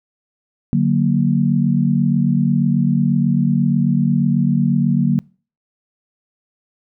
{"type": "chord", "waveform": "sine", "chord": "D augmented", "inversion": "none", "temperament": "equal", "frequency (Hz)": [146.83, 185, 233.1], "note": ["D3", "F#3", "A#3"], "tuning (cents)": [0, 0, 0], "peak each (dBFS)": -17, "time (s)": [0.73, 5.19], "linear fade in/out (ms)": 0, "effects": ["noise-tail reverb RT60 0.4 s tail -26 dB re dry"]}